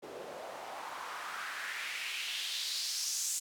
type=noise with band-pass filter sweep; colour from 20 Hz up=white; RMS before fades=-39 dBFS; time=0.02-3.4 s; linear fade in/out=20 ms; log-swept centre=440 to 7400 Hz; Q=2.5; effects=none